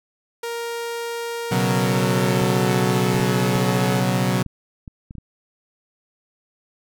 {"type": "tone with pitch glide", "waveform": "sawtooth", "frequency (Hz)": [467.6, 428.8], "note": ["A#4", "A4"], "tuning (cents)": [5, -45], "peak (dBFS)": -22, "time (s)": [0.43, 4], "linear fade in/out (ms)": 5, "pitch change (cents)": -150, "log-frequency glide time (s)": [1.53, 3.35]}
{"type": "chord", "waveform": "sawtooth", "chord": "B suspended second", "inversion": "none", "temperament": "equal", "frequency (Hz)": [123.47, 138.59, 185], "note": ["B2", "C#3", "F#3"], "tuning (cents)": [0, 0, 0], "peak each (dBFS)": [-18, -21, -17], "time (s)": [1.51, 4.43], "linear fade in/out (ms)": 10}
{"type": "clicks", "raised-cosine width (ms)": 5, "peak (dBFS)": -24, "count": 9, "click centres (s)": [2.419, 3.143, 3.201, 3.555, 4.463, 4.878, 5.109, 5.153, 5.183]}
{"effects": []}